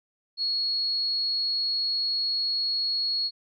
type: tone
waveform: sine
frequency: 4331 Hz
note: C#8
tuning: 41 cents flat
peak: -24 dBFS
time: 0.37-3.31 s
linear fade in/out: 50 ms
effects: none